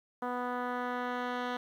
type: tone with low-pass filter sweep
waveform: 10% pulse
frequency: 246.9 Hz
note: B3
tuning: in tune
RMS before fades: -35 dBFS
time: 0.22-1.57 s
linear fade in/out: 5 ms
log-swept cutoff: 1200 to 2900 Hz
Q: 1.2
effects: 10-bit